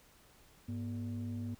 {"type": "tone pair together", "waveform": "sine", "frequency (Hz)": [101.9, 239.9], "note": ["G#2", "A#3"], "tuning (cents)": [-32, 50], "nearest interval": "octave + minor third", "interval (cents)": 1482, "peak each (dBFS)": [-37, -38], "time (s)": [0.68, 1.55], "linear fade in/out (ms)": 10, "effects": ["tanh soft clip ceiling -33 dBFS", "pink hiss -63 dBFS RMS until 1.59 s"]}